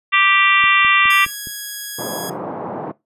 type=harmonic tone; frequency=392 Hz; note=G4; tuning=in tune; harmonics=3 / 4 / 5 / 6 / 7 / 8 / 9; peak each=-16 / -26 / -16 / -19 / -17 / -26 / -24 dBFS; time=0.12-1.26 s; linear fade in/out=20 ms
type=click train; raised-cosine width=3 ms; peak=-23 dBFS; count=5; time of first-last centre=0.64-1.472 s; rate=4.81 Hz
type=tone; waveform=5% pulse; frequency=1662 Hz; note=G#6; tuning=1 cent sharp; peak=-15 dBFS; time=1.1-2.3 s; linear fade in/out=5 ms
type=band-pass noise; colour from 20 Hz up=white; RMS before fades=-27 dBFS; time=1.98-2.92 s; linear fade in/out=10 ms; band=140 to 910 Hz; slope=24 dB/octave
effects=noise-tail reverb RT60 0.2 s tail -19 dB re dry + resampled to 32000 Hz